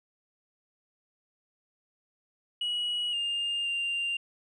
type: tone with pitch steps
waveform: sine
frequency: 2914 / 2812 / 2788 Hz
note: F#7 / F7 / F7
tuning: -27 / +11 / -4 cents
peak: -26 dBFS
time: 2.61-4.17 s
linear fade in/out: 5 ms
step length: 520 ms
effects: tanh soft clip ceiling -26 dBFS